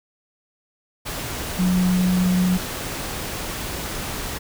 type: tone in noise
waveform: sine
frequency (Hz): 182.2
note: F#3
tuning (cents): -26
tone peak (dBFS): -16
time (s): 1.58-2.58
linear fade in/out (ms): 20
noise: pink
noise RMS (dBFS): -29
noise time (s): 1.05-4.39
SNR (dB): +10
effects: none